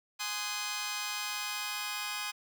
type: chord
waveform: 10% pulse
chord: Ab dominant seventh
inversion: none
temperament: just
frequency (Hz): 830.6 / 1038.3 / 1245.9 / 1495.1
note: Ab5 / C6 / Eb6 / Gb6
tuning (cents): 0 / -14 / +2 / +18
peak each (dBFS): -32 / -31 / -32 / -35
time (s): 0.19-2.32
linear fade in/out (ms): 20
effects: none